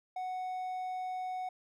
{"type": "tone", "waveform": "triangle", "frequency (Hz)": 740, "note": "F#5", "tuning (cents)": 0, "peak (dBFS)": -33, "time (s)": [0.16, 1.49], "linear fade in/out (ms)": 5, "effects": []}